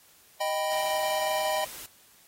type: chord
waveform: square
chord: Eb augmented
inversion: none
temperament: equal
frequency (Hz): 622.3 / 784 / 987.8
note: Eb5 / G5 / B5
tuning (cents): 0 / 0 / 0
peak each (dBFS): -30 / -32 / -34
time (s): 0.4-1.65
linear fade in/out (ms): 10
type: noise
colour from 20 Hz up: white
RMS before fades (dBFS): -42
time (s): 0.71-1.86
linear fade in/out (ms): 2
effects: white hiss -58 dBFS RMS until 2.27 s + AAC 48 kbps